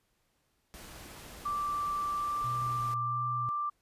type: noise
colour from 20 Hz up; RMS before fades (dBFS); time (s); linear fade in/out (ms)
pink; -48; 0.74-2.94; 0
type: tone with pitch glide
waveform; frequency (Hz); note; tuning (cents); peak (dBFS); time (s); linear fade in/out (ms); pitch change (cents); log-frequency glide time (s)
sine; 1171 to 1179.8; D6 to D6; -5 to +8; -30; 1.45-3.7; 10; +13; 2.09-2.51
type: tone with vibrato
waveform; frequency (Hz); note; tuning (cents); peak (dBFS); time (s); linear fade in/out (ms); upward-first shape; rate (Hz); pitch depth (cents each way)
sine; 120.8; B2; -38; -37; 2.44-3.49; 0; sine; 1.5; 25
effects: pink hiss -75 dBFS RMS until 3.81 s + resampled to 32000 Hz